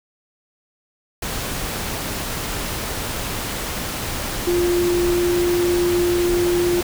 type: tone in noise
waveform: sine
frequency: 350.5 Hz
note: F4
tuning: 6 cents sharp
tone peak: -16 dBFS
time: 4.47-6.81 s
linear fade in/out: 5 ms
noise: pink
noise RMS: -26 dBFS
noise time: 1.22-6.83 s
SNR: +7 dB
effects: none